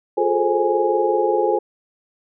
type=tone cluster; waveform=sine; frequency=354.6 / 419.7 / 440.1 / 525 / 830 Hz; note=F4 / G#4 / A4 / C5 / G#5; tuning=+26 / +18 / 0 / +6 / -1 cents; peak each=-22 dBFS; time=0.17-1.59 s; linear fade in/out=10 ms; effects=none

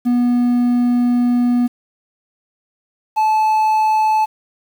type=tone pair in turn; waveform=triangle; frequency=243.5 / 867.7 Hz; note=B3 / A5; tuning=-24 / -24 cents; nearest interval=octave + minor seventh; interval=2200 cents; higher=second; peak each=-10 dBFS; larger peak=neither; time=0.05-1.68 / 3.16-4.26 s; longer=first; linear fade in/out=20 ms; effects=7-bit

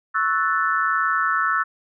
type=chord; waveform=sine; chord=F# minor seventh; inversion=second; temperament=equal; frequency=1108.7 / 1318.5 / 1480 / 1760 Hz; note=C#6 / E6 / F#6 / A6; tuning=0 / 0 / 0 / 0 cents; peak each=-26 / -21 / -24 / -26 dBFS; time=0.14-1.64 s; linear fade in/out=20 ms; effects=none

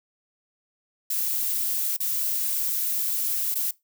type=noise with dropouts; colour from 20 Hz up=violet; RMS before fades=-26 dBFS; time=1.1-3.71 s; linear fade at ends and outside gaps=5 ms; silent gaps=1.967-2.002 / 3.544-3.554 s; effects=noise-tail reverb RT60 0.2 s tail -21 dB re dry

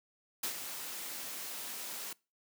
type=noise with ADSR envelope; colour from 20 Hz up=white; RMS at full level=-34 dBFS; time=0.43-2.13 s; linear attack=6 ms; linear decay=96 ms; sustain=-8 dB; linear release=5 ms; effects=noise-tail reverb RT60 0.3 s tail -24 dB re dry + high-pass 200 Hz 12 dB/octave

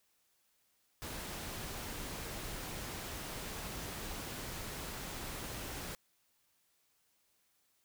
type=noise; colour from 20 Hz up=pink; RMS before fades=-43 dBFS; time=1.02-5.95 s; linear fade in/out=0 ms; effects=white hiss -75 dBFS RMS until 7.84 s

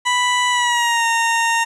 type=tone with pitch glide; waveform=20% pulse; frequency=987.8 to 921.6 Hz; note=B5 to A#5; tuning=0 to -20 cents; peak=-10 dBFS; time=0.05-1.65 s; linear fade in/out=20 ms; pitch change=-120 cents; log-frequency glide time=0.5-1.06 s; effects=resampled to 24000 Hz + 8-bit

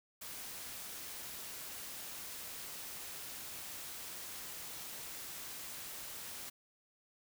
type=noise with amplitude modulation; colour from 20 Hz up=white; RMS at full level=-45 dBFS; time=0.21-6.5 s; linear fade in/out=10 ms; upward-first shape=sine; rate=214 Hz; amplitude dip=25%; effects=none

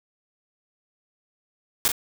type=noise with echo; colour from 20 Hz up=white; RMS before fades=-20 dBFS; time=1.85-1.88 s; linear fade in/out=0 ms; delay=38 ms; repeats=1; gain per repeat=-5 dB; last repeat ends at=1.918 s; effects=none

